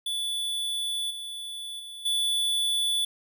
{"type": "tone with level steps", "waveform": "square", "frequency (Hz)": 3462, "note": "A7", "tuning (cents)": -29, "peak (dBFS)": [-28, -35, -39, -24], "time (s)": [0.06, 3.05], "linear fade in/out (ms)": 5, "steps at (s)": [1.1, 1.79, 2.05], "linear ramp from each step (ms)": 10, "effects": []}